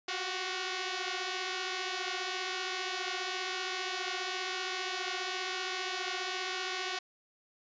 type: tone cluster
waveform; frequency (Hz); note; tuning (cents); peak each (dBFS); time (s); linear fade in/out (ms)
5% pulse; 357 / 371 / 386 / 713; F4 / F#4 / G4 / F5; +38 / +5 / -27 / +36; -32 / -24 / -31 / -32; 0.08-6.99; 5
effects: resampled to 16000 Hz